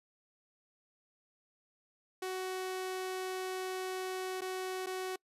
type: tone with dropouts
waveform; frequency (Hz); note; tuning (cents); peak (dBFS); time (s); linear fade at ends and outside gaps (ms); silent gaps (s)
sawtooth; 373.1; F#4; +14; -32; 2.22-5.16; 5; 4.409-4.417 / 4.862-4.868
effects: noise-tail reverb RT60 0.1 s tail -25 dB re dry + resampled to 32000 Hz